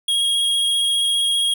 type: tone with vibrato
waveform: square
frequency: 3282 Hz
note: G#7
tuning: 21 cents flat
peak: -17 dBFS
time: 0.08-1.54 s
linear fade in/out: 5 ms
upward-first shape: square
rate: 15 Hz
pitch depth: 12 cents each way
effects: none